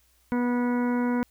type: harmonic tone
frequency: 244 Hz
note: B3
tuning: 21 cents flat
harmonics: 1 / 2 / 3 / 4 / 5 / 6 / 7 / 8 / 9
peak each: -23 / -32 / -41 / -34 / -48 / -38 / -50 / -45 / -46 dBFS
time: 0.32-1.23 s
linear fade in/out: 0 ms
effects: added 60 Hz sine -65 dBFS peak until 1.3 s + white hiss -65 dBFS RMS until 1.3 s